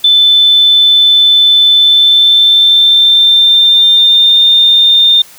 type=tone with pitch glide; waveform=sine; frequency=3520 to 3619 Hz; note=A7 to A7; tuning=0 to +48 cents; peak=-3 dBFS; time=0.04-5.22 s; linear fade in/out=5 ms; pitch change=+48 cents; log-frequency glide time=1.74-4.4 s; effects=white hiss -37 dBFS RMS until 5.38 s